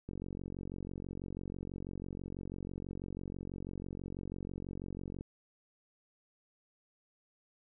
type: click train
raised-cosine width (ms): 3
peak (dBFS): -29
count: 237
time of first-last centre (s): 0.09-5.209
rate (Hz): 46.1
effects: none